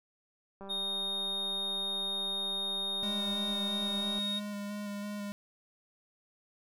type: click train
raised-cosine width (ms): 1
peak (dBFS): -33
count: 702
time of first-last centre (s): 0.61-4.187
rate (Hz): 196
type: tone with pitch glide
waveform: triangle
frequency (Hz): 3700 to 3730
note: A#7 to A#7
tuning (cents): -14 to 0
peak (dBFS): -31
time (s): 0.69-4.4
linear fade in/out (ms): 20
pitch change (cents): +14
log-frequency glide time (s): 3.66-4.14
type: tone with vibrato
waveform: square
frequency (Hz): 205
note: G#3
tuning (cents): -22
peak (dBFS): -37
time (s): 3.03-5.32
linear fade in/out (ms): 0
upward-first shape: square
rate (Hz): 3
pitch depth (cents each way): 13
effects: none